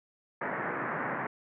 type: band-pass noise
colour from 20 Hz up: white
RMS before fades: -34 dBFS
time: 0.41-1.27 s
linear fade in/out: 5 ms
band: 120 to 1900 Hz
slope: 48 dB/octave
effects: none